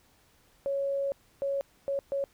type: tone bursts at uneven times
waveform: sine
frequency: 554.4 Hz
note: C#5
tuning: in tune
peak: -27 dBFS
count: 4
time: 0.66-1.12 / 1.42-1.61 / 1.88-1.99 / 2.12-2.24 s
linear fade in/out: 0 ms
effects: pink hiss -64 dBFS RMS until 2.33 s